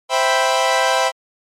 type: chord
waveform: sawtooth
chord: C major seventh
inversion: none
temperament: equal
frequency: 523.3 / 659.3 / 784 / 987.8 Hz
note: C5 / E5 / G5 / B5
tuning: 0 / 0 / 0 / 0 cents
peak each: -16 dBFS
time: 0.09-1.12 s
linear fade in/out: 50 ms
effects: low-pass 8000 Hz 12 dB/octave + MP3 96 kbps